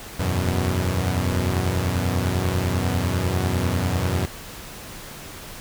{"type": "chord", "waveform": "sawtooth", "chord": "E suspended second", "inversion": "none", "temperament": "equal with one note detuned", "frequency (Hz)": [82.41, 92.5, 122.97], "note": ["E2", "F#2", "B2"], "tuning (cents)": [0, 0, -7], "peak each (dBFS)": [-22, -19, -23], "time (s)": [0.19, 4.26], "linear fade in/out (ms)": 10, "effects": ["pink hiss -38 dBFS RMS until 5.6 s"]}